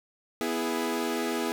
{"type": "chord", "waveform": "sawtooth", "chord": "E major", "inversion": "second", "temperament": "equal", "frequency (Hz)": [246.9, 329.6, 415.3], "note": ["B3", "E4", "G#4"], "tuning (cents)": [0, 0, 0], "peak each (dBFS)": -28, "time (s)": [0.41, 1.52], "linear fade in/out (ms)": 0, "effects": []}